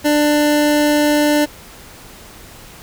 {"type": "tone", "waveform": "25% pulse", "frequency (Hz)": 296.4, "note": "D4", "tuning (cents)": 16, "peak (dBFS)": -8, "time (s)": [0.04, 1.46], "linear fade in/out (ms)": 20, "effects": ["pink hiss -39 dBFS RMS until 2.82 s"]}